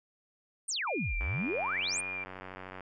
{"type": "exponential two-way sweep", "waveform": "sine", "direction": "down then up", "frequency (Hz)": [9650, 36.71, 9650], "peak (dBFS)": -31, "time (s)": [0.68, 2.01], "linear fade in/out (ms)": 10, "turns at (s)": 1.16}
{"type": "tone with vibrato", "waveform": "sine", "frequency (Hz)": 2380, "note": "D7", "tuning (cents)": 22, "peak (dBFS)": -35, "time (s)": [0.87, 2.24], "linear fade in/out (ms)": 5, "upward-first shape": "sine", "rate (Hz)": 1.9, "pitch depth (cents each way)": 32}
{"type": "click train", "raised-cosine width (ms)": 0.5, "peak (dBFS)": -28, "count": 150, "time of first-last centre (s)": [1.21, 2.807], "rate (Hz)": 93.3}
{"effects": []}